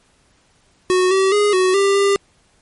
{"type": "tone with pitch steps", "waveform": "square", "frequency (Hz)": [367.8, 383.6, 413.6, 371.3, 395.9, 398.4], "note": ["F#4", "G4", "G#4", "F#4", "G4", "G4"], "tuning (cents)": [-10, -37, -7, 6, 17, 28], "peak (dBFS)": -13, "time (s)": [0.9, 2.16], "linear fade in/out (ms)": 0, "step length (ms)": 210, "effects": ["pink hiss -57 dBFS RMS until 2.61 s", "MP3 48 kbps"]}